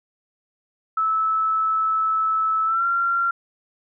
sine tone with pitch glide, 1306 to 1376.5 Hz, E6 to F6, -17 to -25 cents, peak -18 dBFS, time 0.97-3.31 s, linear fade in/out 5 ms, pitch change +92 cents, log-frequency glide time 2.65-2.85 s, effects none

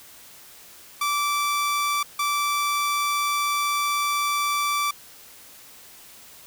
sawtooth tone bursts at uneven times, 1164 Hz, D6, 16 cents flat, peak -18 dBFS, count 2, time 1.01-2.03 / 2.19-4.91 s, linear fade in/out 5 ms, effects white hiss -47 dBFS RMS until 6.46 s

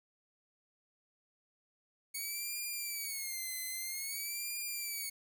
5% pulse tone with vibrato, 2217 Hz, C#7, in tune, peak -28 dBFS, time 2.14-5.1 s, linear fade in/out 10 ms, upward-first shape sine, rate 0.51 Hz, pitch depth 140 cents each way, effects 10-bit

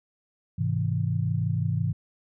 sine chord, Ab augmented, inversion none, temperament just, 103.83 / 129.78 / 162.23 Hz, Ab2 / C3 / E3, 0 / -14 / -27 cents, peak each -27 / -28 / -28 dBFS, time 0.58-1.93 s, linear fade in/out 10 ms, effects none

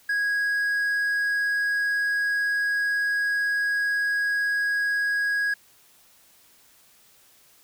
triangle tone, 1653 Hz, G#6, 9 cents flat, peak -20 dBFS, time 0.09-5.54 s, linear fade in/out 5 ms, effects white hiss -57 dBFS RMS until 7.63 s

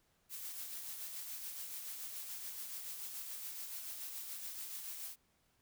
blue noise with tremolo, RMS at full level -44 dBFS, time 0.29-5.16 s, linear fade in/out 50 ms, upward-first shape sine, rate 7 Hz, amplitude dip 35%, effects pink hiss -75 dBFS RMS until 5.61 s

